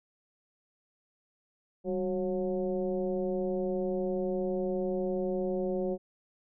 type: tone with frequency modulation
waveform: sine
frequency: 370 Hz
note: F#4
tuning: in tune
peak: -28 dBFS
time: 1.84-5.98 s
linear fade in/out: 50 ms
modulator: 177 Hz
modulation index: 1.2
effects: none